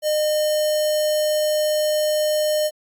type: tone with notch filter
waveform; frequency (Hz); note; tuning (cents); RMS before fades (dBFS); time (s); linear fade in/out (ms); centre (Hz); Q
square; 609; D#5; -37; -20; 0.02-2.71; 50; 1500; 0.65
effects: AAC 64 kbps